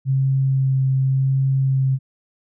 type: tone with vibrato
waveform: sine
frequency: 133.7 Hz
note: C3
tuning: 38 cents sharp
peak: -15 dBFS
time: 0.05-1.99 s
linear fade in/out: 50 ms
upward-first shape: sine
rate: 0.89 Hz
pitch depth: 11 cents each way
effects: none